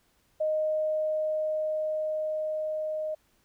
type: tone with level ramp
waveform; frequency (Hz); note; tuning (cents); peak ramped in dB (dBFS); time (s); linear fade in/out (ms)
sine; 620; D#5; -6; -24 to -29; 0.4-3.15; 10
effects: pink hiss -68 dBFS RMS until 3.44 s